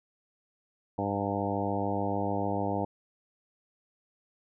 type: harmonic tone with a mistuned harmonic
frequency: 100.4 Hz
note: G2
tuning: 42 cents sharp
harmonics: 1 / 2 / 3 / 4 / 5 / 6 / 7 / 8 / 9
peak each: -36 / -35 / -35 / -39 / -36 / -38 / -36 / -37 / -38 dBFS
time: 0.98-2.85 s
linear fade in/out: 5 ms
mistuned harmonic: 8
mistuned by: +29 cents
effects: none